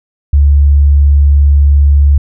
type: tone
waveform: sine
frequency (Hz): 71.4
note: D2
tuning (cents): -48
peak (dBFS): -3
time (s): 0.33-2.18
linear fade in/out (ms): 5
effects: none